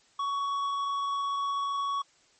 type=tone with tanh clipping; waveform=sine; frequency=1120 Hz; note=C#6; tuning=18 cents sharp; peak=-29 dBFS; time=0.19-2.02 s; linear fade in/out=5 ms; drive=8 dB; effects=white hiss -63 dBFS RMS until 2.39 s + MP3 32 kbps